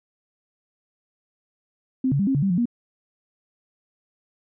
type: tone with pitch steps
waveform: sine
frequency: 260.5 / 140 / 198.7 / 269 / 142.2 / 195.3 / 175.8 / 238.2 Hz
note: C4 / C#3 / G3 / C4 / C#3 / G3 / F3 / A#3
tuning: -7 / +18 / +24 / +48 / +45 / -6 / +12 / +38 cents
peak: -18 dBFS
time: 2.04-2.656 s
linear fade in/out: 5 ms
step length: 77 ms
effects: none